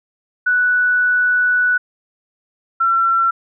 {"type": "tone pair in turn", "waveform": "sine", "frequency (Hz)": [1480, 1353.6], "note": ["F#6", "E6"], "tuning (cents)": [0, 45], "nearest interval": "major second", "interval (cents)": 155, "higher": "first", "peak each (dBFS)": -12, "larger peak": "neither", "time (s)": [[0.46, 1.78], [2.8, 3.31]], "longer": "first", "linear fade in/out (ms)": 10, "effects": []}